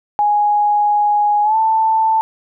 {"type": "tone with pitch glide", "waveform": "sine", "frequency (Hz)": [830.6, 885.1], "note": ["G#5", "A5"], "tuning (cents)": [0, 10], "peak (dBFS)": -11, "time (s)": [0.19, 2.21], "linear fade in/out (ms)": 0, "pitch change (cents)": 110, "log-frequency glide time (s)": [1.43, 1.56], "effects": []}